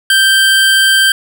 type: tone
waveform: 25% pulse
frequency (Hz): 1568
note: G6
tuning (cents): 0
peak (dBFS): -3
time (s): 0.1-1.12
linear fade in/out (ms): 2
effects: none